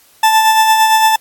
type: tone with tremolo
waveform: 40% pulse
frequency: 880 Hz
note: A5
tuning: in tune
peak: -5 dBFS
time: 0.23-1.16 s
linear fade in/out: 5 ms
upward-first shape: sine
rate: 8.8 Hz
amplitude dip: 40%
effects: white hiss -48 dBFS RMS until 1.2 s + AAC 64 kbps